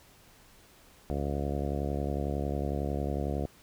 harmonic tone, 71 Hz, C#2, 42 cents sharp, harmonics 1 / 2 / 3 / 4 / 5 / 6 / 7 / 8 / 9 / 10, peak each -33 / -36 / -38 / -39 / -40 / -41 / -41 / -42 / -43 / -43 dBFS, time 1.1-3.46 s, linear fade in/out 0 ms, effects pink hiss -58 dBFS RMS until 3.62 s

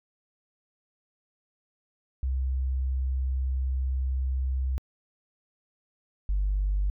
sine tone pair in turn, 65.41 / 49.17 Hz, C2 / G1, 0 / +6 cents, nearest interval perfect fourth, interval 494 cents, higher first, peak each -24 / -22 dBFS, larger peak second, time 2.23-4.78 / 6.29-6.9 s, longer first, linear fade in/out 0 ms, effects tanh soft clip ceiling -19 dBFS

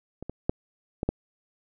clicks, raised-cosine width 2 ms, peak -24 / -20 / -9 / -14 / -10 dBFS, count 5, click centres 0.226 / 0.296 / 0.495 / 1.031 / 1.09 s, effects none

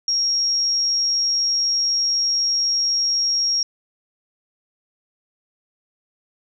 sine tone, 5588 Hz, F8, in tune, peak -17 dBFS, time 0.08-3.63 s, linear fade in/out 2 ms, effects none

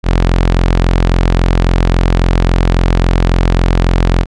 sawtooth tone, 43.65 Hz, F1, in tune, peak -4 dBFS, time 0.03-4.26 s, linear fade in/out 50 ms, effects low-pass 5000 Hz 12 dB/octave

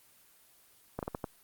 slowing click train, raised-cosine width 1 ms, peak -20 dBFS, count 5, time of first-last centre 0.99-1.242 s, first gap 38 ms, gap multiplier 1.35, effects white hiss -62 dBFS RMS until 1.43 s + Opus 24 kbps

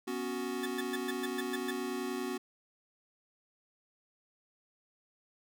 square chord, B suspended second, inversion none, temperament equal, 246.9 / 277.2 / 370 Hz, B3 / C#4 / F#4, 0 / 0 / 0 cents, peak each -40 / -41 / -38 dBFS, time 0.07-2.38 s, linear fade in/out 10 ms
30% pulse tone bursts, 1744 Hz, A6, 16 cents flat, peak -33 dBFS, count 8, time 0.63-1.71 s, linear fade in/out 5 ms, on 30 ms, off 120 ms
effects none

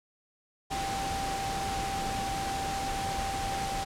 sine tone in noise, 784 Hz, G5, in tune, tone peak -32 dBFS, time 0.7-3.85 s, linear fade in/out 20 ms, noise pink, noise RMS -35 dBFS, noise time 0.7-3.85 s, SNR 0 dB, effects low-pass 9000 Hz 12 dB/octave

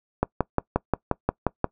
click train, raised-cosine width 1 ms, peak -6 dBFS, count 9, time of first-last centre 0.23-1.643 s, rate 5.66 Hz, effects noise-tail reverb RT60 0.1 s tail -23 dB re dry

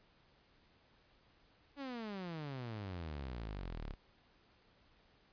sawtooth exponential sweep, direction down, 290 to 33.04 Hz, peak -38 dBFS, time 1.76-3.96 s, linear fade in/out 50 ms, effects pink hiss -69 dBFS RMS until 5.32 s + resampled to 11025 Hz

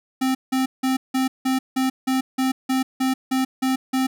square tone bursts, 261.6 Hz, C4, in tune, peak -19 dBFS, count 13, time 0.21-4.07 s, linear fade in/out 10 ms, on 140 ms, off 170 ms, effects none

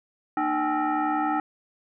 sine tone with frequency modulation, 233.1 Hz, A#3, in tune, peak -22 dBFS, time 0.37-1.4 s, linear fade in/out 2 ms, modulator 537 Hz, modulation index 2.2, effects none

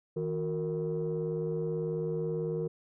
sine tone cluster, 160.3 / 363.2 / 461.5 Hz, E3 / F#4 / A#4, -48 / -32 / -17 cents, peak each -33 / -35 / -32 dBFS, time 0.16-2.68 s, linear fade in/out 10 ms, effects tanh soft clip ceiling -24 dBFS

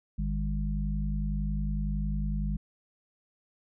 harmonic tone, 50.9 Hz, G#1, 34 cents flat, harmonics 1 / 3 / 4, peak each -29 / -34 / -35 dBFS, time 0.18-2.57 s, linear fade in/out 10 ms, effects none

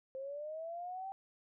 sine linear sweep, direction up, 523.3 to 784 Hz, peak -40 dBFS, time 0.15-1.12 s, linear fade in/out 0 ms, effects none

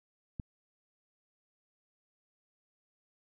click, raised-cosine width 5 ms, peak -25 dBFS, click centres 0.398 s, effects none

